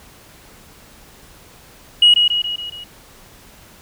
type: tone with echo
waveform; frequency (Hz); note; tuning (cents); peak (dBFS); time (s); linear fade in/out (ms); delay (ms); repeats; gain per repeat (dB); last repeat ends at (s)
sine; 2900; F#7; -35; -5; 2.02-2.14; 5; 140; 5; -5; 2.84
effects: tanh soft clip ceiling -3 dBFS + pink hiss -45 dBFS RMS until 3.81 s